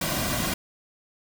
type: noise with comb filter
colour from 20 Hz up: pink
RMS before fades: -27 dBFS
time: 0.01-0.54 s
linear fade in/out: 5 ms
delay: 2.3 ms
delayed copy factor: -0.65
effects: none